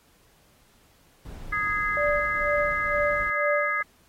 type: noise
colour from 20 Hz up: brown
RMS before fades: -39 dBFS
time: 1.25-3.3 s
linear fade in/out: 5 ms
type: chord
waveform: sine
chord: Ab major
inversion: second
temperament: equal with one note detuned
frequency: 1244.5 / 1661.2 / 2061 Hz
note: Eb6 / Ab6 / C7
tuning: 0 / 0 / -27 cents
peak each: -28 dBFS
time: 1.52-3.83 s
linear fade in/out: 10 ms
type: tone with tremolo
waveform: sine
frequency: 587.3 Hz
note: D5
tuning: in tune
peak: -22 dBFS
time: 1.97-3.81 s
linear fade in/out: 0 ms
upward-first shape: sine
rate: 2.1 Hz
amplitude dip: 90%
effects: pink hiss -61 dBFS RMS until 4.08 s + AAC 48 kbps